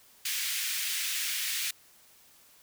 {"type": "high-pass noise", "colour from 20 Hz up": "pink", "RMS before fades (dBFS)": -32, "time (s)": [0.25, 1.71], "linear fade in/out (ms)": 5, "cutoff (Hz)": 2000, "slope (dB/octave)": 24, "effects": ["white hiss -59 dBFS RMS until 2.62 s"]}